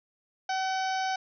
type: harmonic tone with a mistuned harmonic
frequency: 759 Hz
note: F#5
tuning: 44 cents sharp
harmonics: 1 / 2 / 3 / 4 / 5 / 6 / 7 / 8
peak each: -28 / -35 / -41 / -43 / -45 / -45 / -43 / -45 dBFS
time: 0.49-1.16 s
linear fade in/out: 5 ms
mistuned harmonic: 8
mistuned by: -19 cents
effects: none